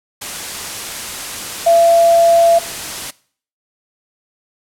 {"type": "tone in noise", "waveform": "sine", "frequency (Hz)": 676, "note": "E5", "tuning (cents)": 43, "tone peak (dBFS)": -7, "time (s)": [1.66, 2.59], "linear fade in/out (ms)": 10, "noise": "white", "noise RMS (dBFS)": -25, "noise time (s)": [0.21, 3.11], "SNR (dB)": 15, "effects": ["noise-tail reverb RT60 0.5 s tail -21 dB re dry", "low-pass 11000 Hz 12 dB/octave"]}